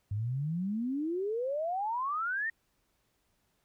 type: exponential sweep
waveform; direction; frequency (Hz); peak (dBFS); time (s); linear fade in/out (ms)
sine; up; 98 to 1879; -30; 0.11-2.5; 5
effects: pink hiss -75 dBFS RMS until 3.64 s